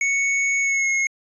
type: tone with pitch glide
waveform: square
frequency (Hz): 2217 to 2165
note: C#7 to C#7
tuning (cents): 0 to -41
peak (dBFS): -19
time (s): 0.01-1.07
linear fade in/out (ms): 2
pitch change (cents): -41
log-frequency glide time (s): 0.61-0.88
effects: resampled to 22050 Hz